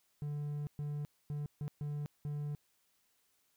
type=tone bursts at uneven times; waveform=triangle; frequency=146.83 Hz; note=D3; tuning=in tune; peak=-34 dBFS; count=6; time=0.22-0.67 / 0.79-1.05 / 1.3-1.46 / 1.61-1.68 / 1.81-2.06 / 2.25-2.55 s; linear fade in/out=0 ms; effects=white hiss -75 dBFS RMS until 3.56 s